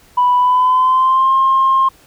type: tone with pitch glide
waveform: sine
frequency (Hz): 987.8 to 1064.8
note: B5 to C6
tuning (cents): 0 to +30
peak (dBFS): -8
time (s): 0.17-1.89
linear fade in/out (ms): 10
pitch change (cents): +130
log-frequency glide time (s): 0.37-1.33
effects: tanh soft clip ceiling -5 dBFS + pink hiss -48 dBFS RMS until 2.06 s